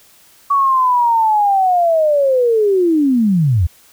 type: linear sweep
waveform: sine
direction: down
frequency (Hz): 1133 to 74.8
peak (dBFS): -10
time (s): 0.5-3.67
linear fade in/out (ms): 10
effects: white hiss -48 dBFS RMS until 3.92 s

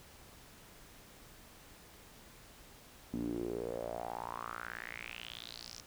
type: tone with band-pass filter sweep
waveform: sawtooth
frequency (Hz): 58.27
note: A#1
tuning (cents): 0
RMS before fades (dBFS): -42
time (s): 3.13-5.81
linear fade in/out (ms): 5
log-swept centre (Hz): 250 to 5800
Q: 5.8
effects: pink hiss -57 dBFS RMS until 5.86 s

